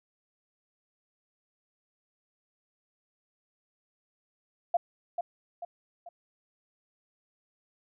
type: tone with echo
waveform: sine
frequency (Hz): 693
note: F5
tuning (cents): -14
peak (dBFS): -21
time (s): 4.74-4.77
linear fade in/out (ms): 5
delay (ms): 440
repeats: 3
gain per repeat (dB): -7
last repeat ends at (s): 6.09
effects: none